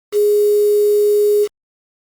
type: tone with quantisation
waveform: sine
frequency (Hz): 415.3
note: G#4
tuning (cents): 0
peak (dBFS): -10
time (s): 0.12-1.48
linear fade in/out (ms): 50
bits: 5
effects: Opus 48 kbps